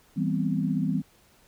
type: chord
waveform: sine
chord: C major seventh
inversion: first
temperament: just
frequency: 163.52 / 196.22 / 245.3 / 261.6 Hz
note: E3 / G3 / B3 / C4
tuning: -14 / +2 / -12 / 0 cents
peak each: -28 / -28 / -31 / -30 dBFS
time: 0.16-1.02 s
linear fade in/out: 20 ms
effects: pink hiss -60 dBFS RMS until 1.47 s